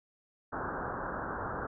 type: low-pass noise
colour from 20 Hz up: white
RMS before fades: -37 dBFS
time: 0.52-1.67 s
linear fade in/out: 10 ms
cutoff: 1600 Hz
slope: 96 dB/octave
effects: none